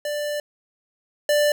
square tone pair in turn, 590 / 590 Hz, D5 / D5, +8 / +8 cents, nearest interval unison, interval 0 cents, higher neither, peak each -25 / -17 dBFS, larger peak second, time 0.05-0.4 / 1.29-1.52 s, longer first, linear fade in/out 2 ms, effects none

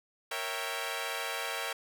10% pulse chord, A# diminished seventh, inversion none, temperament equal, 466.2 / 554.4 / 659.3 / 784 Hz, A#4 / C#5 / E5 / G5, 0 / 0 / 0 / 0 cents, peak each -31 dBFS, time 0.31-1.73 s, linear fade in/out 5 ms, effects none

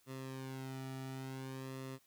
sawtooth tone with flanger, 132.3 Hz, C3, 20 cents sharp, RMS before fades -45 dBFS, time 0.06-1.99 s, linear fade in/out 50 ms, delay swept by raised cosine 1.3 to 1.91 ms, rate 0.56 Hz, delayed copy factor -0.75, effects white hiss -71 dBFS RMS until 2.06 s

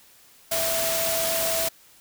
sine tone in noise, 659.3 Hz, E5, in tune, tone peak -27 dBFS, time 0.51-1.69 s, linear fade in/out 10 ms, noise white, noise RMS -26 dBFS, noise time 0.51-1.69 s, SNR -4 dB, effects white hiss -54 dBFS RMS until 2 s

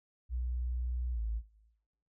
sine tone with pitch glide, 61.2 to 54.84 Hz, B1 to A1, -15 to -5 cents, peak -32 dBFS, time 0.29-1.42 s, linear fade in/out 50 ms, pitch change -190 cents, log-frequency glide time 1.13-1.2 s, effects noise-tail reverb RT60 0.9 s tail -18 dB re dry

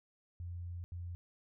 sine tone bursts at uneven times, 87.31 Hz, F2, in tune, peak -40 dBFS, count 2, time 0.4-0.84 / 0.92-1.15 s, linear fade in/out 0 ms, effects none

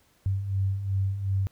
sine beating tone pair, 95 / 97.7 Hz, F#2 / G2, +46 / -5 cents, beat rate 2.7 Hz, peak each -32 / -25 dBFS, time 0.26-1.47 s, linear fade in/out 0 ms, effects pink hiss -64 dBFS RMS until 1.51 s

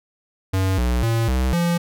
square tone with pitch steps, 94.9 / 60.9 / 114.5 / 64 / 171.8 Hz, F#2 / B1 / A#2 / C2 / F3, +44 / -24 / -31 / -38 / -28 cents, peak -18 dBFS, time 0.53-1.78 s, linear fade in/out 10 ms, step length 250 ms, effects none

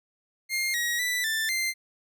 sawtooth tone with pitch steps, 2120 / 1900 / 1977 / 1772 / 2086 Hz, C7 / A#6 / B6 / A6 / C7, +22 / +33 / +1 / +12 / -6 cents, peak -22 dBFS, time 0.49-1.74 s, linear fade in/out 50 ms, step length 250 ms, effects none

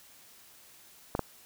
clicks, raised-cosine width 1 ms, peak -15 dBFS, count 2, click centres 1.151 / 1.193 s, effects white hiss -56 dBFS RMS until 1.45 s

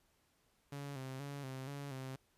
sawtooth tone with vibrato, 136.6 Hz, C#3, 25 cents flat, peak -39 dBFS, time 0.72-2.16 s, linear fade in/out 5 ms, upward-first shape square, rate 2.1 Hz, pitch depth 62 cents each way, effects pink hiss -75 dBFS RMS until 2.37 s + resampled to 32000 Hz

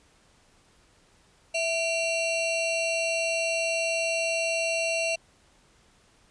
40% pulse ring-modulated tone, 1700 Hz, G#6, 40 cents sharp, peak -21 dBFS, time 1.54-5.16 s, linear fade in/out 10 ms, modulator 1040 Hz, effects pink hiss -61 dBFS RMS until 6.3 s + resampled to 22050 Hz

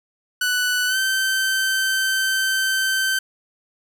sawtooth tone with pitch glide, 1487 to 1546.6 Hz, F#6 to G6, +8 to -24 cents, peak -15 dBFS, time 0.41-3.19 s, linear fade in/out 5 ms, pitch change +68 cents, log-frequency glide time 0.87-0.97 s, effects none

